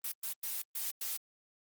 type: noise bursts at uneven times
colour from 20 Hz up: blue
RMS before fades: -37 dBFS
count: 5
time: 0.04-0.12 / 0.23-0.33 / 0.43-0.62 / 0.75-0.91 / 1.01-1.17 s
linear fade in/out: 5 ms
effects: Opus 24 kbps